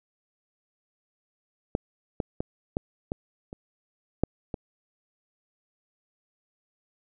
clicks, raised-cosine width 2 ms, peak -11 / -13 / -15 / -13 / -16 / -25 / -8 / -18 dBFS, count 8, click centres 1.751 / 2.202 / 2.405 / 2.769 / 3.119 / 3.529 / 4.236 / 4.542 s, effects none

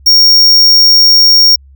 square tone, 5550 Hz, F8, 12 cents flat, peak -3 dBFS, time 0.06-1.56 s, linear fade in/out 10 ms, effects added 68 Hz sine -36 dBFS peak until 1.75 s

